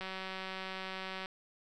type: click train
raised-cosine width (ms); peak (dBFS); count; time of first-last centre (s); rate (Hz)
0.3; -25; 237; 0.01-1.259; 189
effects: none